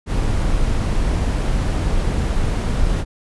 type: noise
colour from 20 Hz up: brown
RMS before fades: -18 dBFS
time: 0.06-3.05 s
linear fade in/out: 50 ms
effects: resampled to 24000 Hz